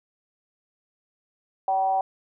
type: tone with frequency modulation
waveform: sine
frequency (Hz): 766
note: G5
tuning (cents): -40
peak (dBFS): -20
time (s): 1.68-2.01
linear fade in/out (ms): 2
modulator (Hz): 194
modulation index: 0.48
effects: none